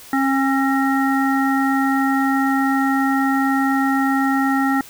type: harmonic tone with a mistuned harmonic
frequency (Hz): 270.8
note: C#4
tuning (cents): -40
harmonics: 1 / 3 / 5 / 7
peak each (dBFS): -17 / -22 / -24 / -25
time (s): 0.13-4.81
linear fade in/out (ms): 2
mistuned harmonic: 7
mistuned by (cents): -23
effects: white hiss -41 dBFS RMS until 4.89 s